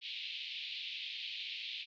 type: band-pass noise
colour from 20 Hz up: white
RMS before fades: -43 dBFS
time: 0.01-1.86 s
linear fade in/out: 50 ms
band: 2400 to 4000 Hz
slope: 48 dB/octave
effects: none